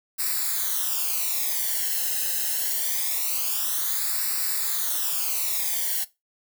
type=noise with flanger; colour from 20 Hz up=blue; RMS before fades=-26 dBFS; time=0.18-6.05 s; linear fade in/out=20 ms; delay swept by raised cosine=0.31 to 0.87 ms; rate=0.24 Hz; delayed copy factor=-0.8; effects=noise-tail reverb RT60 0.2 s tail -17 dB re dry